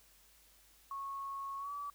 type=tone with pitch glide; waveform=sine; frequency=1100 to 1148 Hz; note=C#6 to D6; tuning=-14 to -40 cents; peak=-39 dBFS; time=0.91-1.9 s; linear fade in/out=2 ms; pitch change=+74 cents; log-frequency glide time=1.58-1.72 s; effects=added 50 Hz sine -70 dBFS peak until 1.94 s + white hiss -65 dBFS RMS until 1.94 s